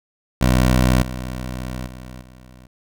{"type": "tone with level steps", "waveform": "15% pulse", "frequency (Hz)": 62.9, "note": "B1", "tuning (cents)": 32, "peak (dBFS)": [-7, -20, -28, -36], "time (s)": [0.41, 2.67], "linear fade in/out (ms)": 5, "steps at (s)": [1.02, 1.87, 2.21], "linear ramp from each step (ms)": 2, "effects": []}